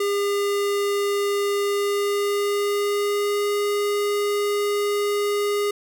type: tone with pitch glide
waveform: square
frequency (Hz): 404.3 to 410.2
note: G#4 to G#4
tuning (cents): -46 to -21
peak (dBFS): -21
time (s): 0-5.71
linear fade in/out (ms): 5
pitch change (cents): +25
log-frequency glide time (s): 1.62-3.5
effects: none